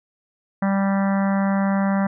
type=harmonic tone; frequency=196 Hz; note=G3; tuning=in tune; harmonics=1 / 3 / 4 / 5 / 6 / 7 / 8 / 9 / 10; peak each=-18 / -28 / -30 / -32 / -34 / -35 / -36 / -37 / -38 dBFS; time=0.62-2.07 s; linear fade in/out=5 ms; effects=none